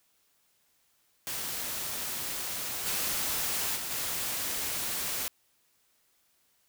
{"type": "noise with level steps", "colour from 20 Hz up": "white", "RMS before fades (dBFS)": [-35, -31, -36, -33], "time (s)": [1.27, 5.28], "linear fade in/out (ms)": 0, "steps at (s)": [2.85, 3.75, 3.9], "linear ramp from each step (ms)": 20, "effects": ["white hiss -70 dBFS RMS until 6.68 s"]}